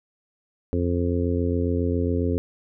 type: harmonic tone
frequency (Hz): 87.31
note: F2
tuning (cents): 0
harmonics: 1 / 2 / 3 / 4 / 5 / 6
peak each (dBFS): -24 / -32 / -26 / -31 / -28 / -34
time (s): 0.73-2.38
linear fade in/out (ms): 0
effects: none